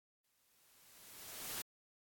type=noise with exponential growth; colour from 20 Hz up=white; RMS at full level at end=-41 dBFS; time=0.24-1.62 s; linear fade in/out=5 ms; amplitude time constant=300 ms; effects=AAC 64 kbps